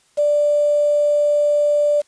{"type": "tone with quantisation", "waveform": "sine", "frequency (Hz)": 588, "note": "D5", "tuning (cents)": 2, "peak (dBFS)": -13, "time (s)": [0.17, 2.02], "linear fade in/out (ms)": 20, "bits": 6, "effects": ["white hiss -58 dBFS RMS until 2.07 s", "resampled to 22050 Hz"]}